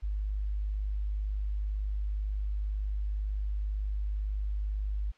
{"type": "tone", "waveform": "sine", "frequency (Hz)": 51, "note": "G#1", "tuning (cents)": -31, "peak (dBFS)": -29, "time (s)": [0.02, 5.12], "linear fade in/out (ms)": 20, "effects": ["white hiss -63 dBFS RMS until 5.17 s", "low-pass 3000 Hz 12 dB/octave"]}